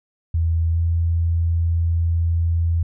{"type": "tone with pitch glide", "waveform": "sine", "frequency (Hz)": [82.41, 83.8], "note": ["E2", "E2"], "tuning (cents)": [0, 29], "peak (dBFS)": -16, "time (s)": [0.34, 2.83], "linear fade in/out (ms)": 5, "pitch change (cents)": 29, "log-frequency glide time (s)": [0.72, 0.78], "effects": []}